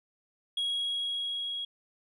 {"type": "tone with level ramp", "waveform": "sine", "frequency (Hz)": 3309, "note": "G#7", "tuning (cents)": -7, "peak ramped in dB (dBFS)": [-25, -32], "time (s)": [0.57, 1.65], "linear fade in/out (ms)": 5, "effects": ["tanh soft clip ceiling -27 dBFS"]}